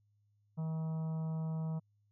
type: harmonic tone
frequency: 160 Hz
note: D#3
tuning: 49 cents sharp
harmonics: 1 / 3 / 4 / 5 / 6 / 7 / 8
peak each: -34 / -55 / -53 / -58 / -57 / -63 / -64 dBFS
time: 0.57-1.8 s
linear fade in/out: 20 ms
effects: added 103 Hz sine -70 dBFS peak until 2.11 s